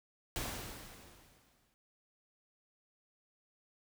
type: noise with exponential decay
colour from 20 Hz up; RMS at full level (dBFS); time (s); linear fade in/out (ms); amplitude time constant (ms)
pink; -37; 0.36-1.74; 0; 300
effects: none